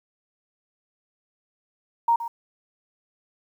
sine tone with echo, 932.3 Hz, A#5, in tune, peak -16 dBFS, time 2.08-2.16 s, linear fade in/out 5 ms, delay 120 ms, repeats 1, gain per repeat -12 dB, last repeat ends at 2.28 s, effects 9-bit

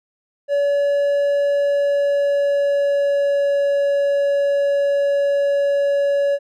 triangle tone with pitch glide, 569 to 564.7 Hz, C#5 to C#5, +45 to +32 cents, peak -13 dBFS, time 0.48-6.39 s, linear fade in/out 50 ms, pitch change -13 cents, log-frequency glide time 1.49-3.62 s, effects none

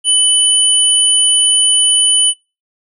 sine tone pair together, 2997 / 9501 Hz, F#7 / D9, +22 / +19 cents, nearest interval octave + minor sixth, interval 1997 cents, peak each -11 dBFS, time 0.04-2.34 s, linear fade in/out 50 ms, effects noise-tail reverb RT60 0.3 s tail -26 dB re dry

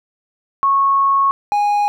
sine / triangle tone pair in turn, 1100 / 824.1 Hz, C#6 / G#5, -14 / -14 cents, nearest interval perfect fourth, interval 500 cents, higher first, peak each -11 dBFS, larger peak neither, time 0.63-1.31 / 1.52-1.88 s, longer first, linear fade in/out 0 ms, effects none

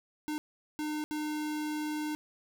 square tone bursts at uneven times, 303.3 Hz, D#4, 44 cents flat, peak -33 dBFS, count 3, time 0.28-0.38 / 0.79-1.04 / 1.11-2.15 s, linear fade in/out 0 ms, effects none

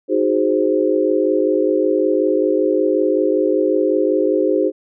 sine chord, Ab dominant seventh, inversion second, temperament equal, 311.1 / 370 / 415.3 / 523.3 Hz, Eb4 / Gb4 / Ab4 / C5, 0 / 0 / 0 / 0 cents, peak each -19 dBFS, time 0.08-4.72 s, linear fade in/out 50 ms, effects none

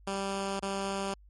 10% pulse tone with dropouts, 196 Hz, G3, in tune, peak -23 dBFS, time 0.07-1.14 s, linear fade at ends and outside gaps 5 ms, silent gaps 0.596-0.625 s, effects added 50 Hz sine -53 dBFS peak until 1.29 s + MP3 48 kbps

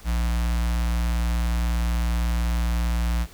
square tone with notch filter, 58.3 Hz, A#1, 1 cent sharp, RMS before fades -23 dBFS, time 0.04-3.27 s, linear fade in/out 50 ms, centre 400 Hz, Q 0.79, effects pink hiss -48 dBFS RMS until 3.33 s

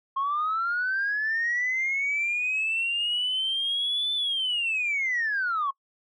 sine linear two-way sweep, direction up then down, 1070 to 3535 to 1070 Hz, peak -23 dBFS, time 0.16-5.71 s, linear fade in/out 10 ms, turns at 4.14 s, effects noise-tail reverb RT60 0.1 s tail -23 dB re dry + tanh soft clip ceiling -20 dBFS

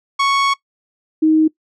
sawtooth / sine tone pair in turn, 1108.7 / 314 Hz, C#6 / D#4, 0 / +16 cents, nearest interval octave + minor seventh, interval 2184 cents, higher first, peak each -9 dBFS, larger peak neither, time 0.19-0.54 / 1.22-1.48 s, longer first, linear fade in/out 10 ms, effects noise-tail reverb RT60 0.1 s tail -21 dB re dry + low-pass 5000 Hz 12 dB/octave

